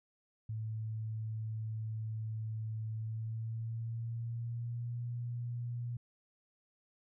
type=tone with pitch glide; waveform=sine; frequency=110 to 119.96 Hz; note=A2 to B2; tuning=0 to -50 cents; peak=-36 dBFS; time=0.49-5.97 s; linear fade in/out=5 ms; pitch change=+150 cents; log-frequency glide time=2.9-5.02 s; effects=none